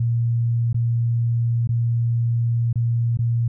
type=tone with dropouts; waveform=sine; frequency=117.3 Hz; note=A#2; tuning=11 cents sharp; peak=-17 dBFS; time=0-3.48 s; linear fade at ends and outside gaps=5 ms; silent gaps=0.73-0.744 / 1.674-1.69 / 2.729-2.756 / 3.173-3.189 s; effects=none